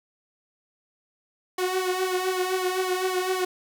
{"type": "tone with flanger", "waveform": "sawtooth", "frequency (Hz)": 370, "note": "F#4", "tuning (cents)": 0, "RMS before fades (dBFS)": -26, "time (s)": [1.58, 3.45], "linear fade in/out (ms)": 5, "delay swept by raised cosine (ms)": [1.7, 3.8], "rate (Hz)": 3.9, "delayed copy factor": 0.85, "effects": []}